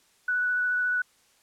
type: tone with vibrato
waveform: sine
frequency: 1480 Hz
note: F#6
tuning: in tune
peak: -23 dBFS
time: 0.28-1.02 s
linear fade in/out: 5 ms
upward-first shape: sine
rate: 14 Hz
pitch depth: 11 cents each way
effects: white hiss -63 dBFS RMS until 1.42 s + low-pass 10000 Hz 12 dB/octave